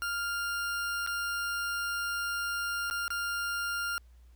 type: tone with dropouts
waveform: 40% pulse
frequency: 1400 Hz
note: F6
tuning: 4 cents sharp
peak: -30 dBFS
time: 0.02-3.98 s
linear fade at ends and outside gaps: 0 ms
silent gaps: 1.064-1.073 / 2.9-2.91 / 3.08-3.104 s
effects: added 60 Hz sine -53 dBFS peak until 4.35 s + pink hiss -71 dBFS RMS until 4.35 s